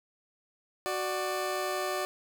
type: tone pair together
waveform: 20% pulse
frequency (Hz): 371.2 / 592.6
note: F#4 / D5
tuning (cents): +6 / +15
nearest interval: minor sixth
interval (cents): 809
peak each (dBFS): -28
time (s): 0.86-2.05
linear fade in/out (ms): 0
effects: none